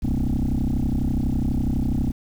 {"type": "tone with frequency modulation", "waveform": "sine", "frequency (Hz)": 101.1, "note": "G#2", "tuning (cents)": -46, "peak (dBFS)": -17, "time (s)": [0.02, 2.12], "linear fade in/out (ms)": 20, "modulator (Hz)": 32.1, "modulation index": 5.6, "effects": ["tanh soft clip ceiling -18 dBFS", "8-bit"]}